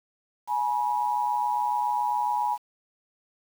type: tone pair together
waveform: sine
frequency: 841 / 968.2 Hz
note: G#5 / B5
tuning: +22 / -35 cents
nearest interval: major second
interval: 243 cents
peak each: -26 dBFS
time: 0.47-2.58 s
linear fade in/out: 50 ms
effects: 8-bit